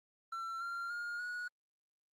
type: tone with pitch steps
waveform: triangle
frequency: 1348 / 1383.5 / 1419.9 / 1457.3 Hz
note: E6 / F6 / F6 / F#6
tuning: +38 / -17 / +28 / -27 cents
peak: -36 dBFS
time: 0.32-1.48 s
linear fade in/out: 5 ms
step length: 290 ms
effects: Opus 24 kbps